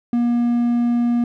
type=tone; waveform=triangle; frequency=238.6 Hz; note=A#3; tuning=41 cents sharp; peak=-13 dBFS; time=0.13-1.24 s; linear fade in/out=2 ms; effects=none